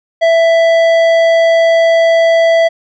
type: tone with tanh clipping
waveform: sine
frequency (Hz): 662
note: E5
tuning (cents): +7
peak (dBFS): -8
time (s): 0.21-2.69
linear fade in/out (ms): 20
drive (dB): 12
effects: none